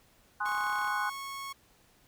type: chord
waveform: sine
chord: Ab dominant seventh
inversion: none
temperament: equal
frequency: 830.6 / 1046.5 / 1244.5 / 1480 Hz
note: Ab5 / C6 / Eb6 / Gb6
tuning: 0 / 0 / 0 / 0 cents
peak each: -35 / -34 / -38 / -33 dBFS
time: 0.4-1.1 s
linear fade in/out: 10 ms
type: tone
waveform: sawtooth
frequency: 1100 Hz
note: C#6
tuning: 14 cents flat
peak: -34 dBFS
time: 0.45-1.53 s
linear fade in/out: 10 ms
type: click train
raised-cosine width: 0.3 ms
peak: -32 dBFS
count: 15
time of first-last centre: 0.46-0.875 s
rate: 33.7 Hz
effects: pink hiss -64 dBFS RMS until 2.07 s